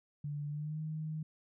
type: tone with pitch glide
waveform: sine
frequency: 146.3 to 155.9 Hz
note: D3 to D#3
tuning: -6 to +4 cents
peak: -36 dBFS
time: 0.24-1.23 s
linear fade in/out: 5 ms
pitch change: +110 cents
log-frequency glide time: 0.48-0.8 s
effects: none